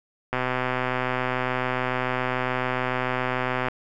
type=click train; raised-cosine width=0.5 ms; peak=-10 dBFS; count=427; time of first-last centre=0.33-3.684 s; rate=127 Hz; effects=none